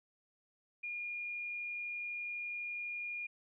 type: tone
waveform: sine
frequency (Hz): 2424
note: D#7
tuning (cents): -46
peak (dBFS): -38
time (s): 0.83-3.27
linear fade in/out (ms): 10
effects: none